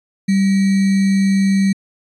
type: tone with sample-and-hold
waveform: sine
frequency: 194.8 Hz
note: G3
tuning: 11 cents flat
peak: -11 dBFS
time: 0.28-1.73 s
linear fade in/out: 10 ms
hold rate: 2100 Hz
effects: resampled to 22050 Hz